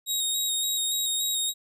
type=tone with vibrato; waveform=20% pulse; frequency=3766 Hz; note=A#7; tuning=17 cents sharp; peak=-19 dBFS; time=0.06-1.54 s; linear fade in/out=50 ms; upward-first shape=square; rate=3.5 Hz; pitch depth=18 cents each way; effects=none